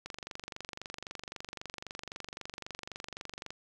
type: click train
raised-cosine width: 0.2 ms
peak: -23 dBFS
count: 83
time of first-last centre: 0.06-3.505 s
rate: 23.8 Hz
effects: 10-bit